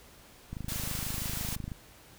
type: click train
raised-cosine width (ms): 5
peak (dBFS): -25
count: 32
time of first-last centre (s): 0.53-1.718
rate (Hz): 26.1
type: noise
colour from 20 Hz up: white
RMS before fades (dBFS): -37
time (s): 0.68-1.56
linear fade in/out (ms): 10
effects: pink hiss -55 dBFS RMS until 2.18 s